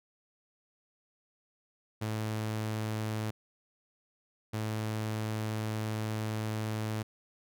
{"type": "tone bursts at uneven times", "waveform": "sawtooth", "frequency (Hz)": 108.7, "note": "A2", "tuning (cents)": -21, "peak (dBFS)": -28, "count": 2, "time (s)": [[2.01, 3.31], [4.53, 7.03]], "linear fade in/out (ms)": 10, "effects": []}